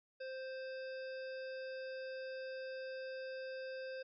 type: harmonic tone with a mistuned harmonic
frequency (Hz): 523.3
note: C5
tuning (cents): 0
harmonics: 1 / 3 / 5 / 7 / 9 / 10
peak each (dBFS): -43 / -51 / -57 / -64 / -59 / -67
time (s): 0.2-4.03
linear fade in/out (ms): 10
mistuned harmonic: 9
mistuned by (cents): +35
effects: none